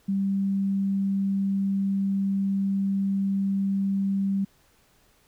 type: tone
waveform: sine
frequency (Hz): 195.9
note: G3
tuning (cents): -1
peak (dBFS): -22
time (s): 0.08-4.45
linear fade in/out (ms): 10
effects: pink hiss -62 dBFS RMS until 5.27 s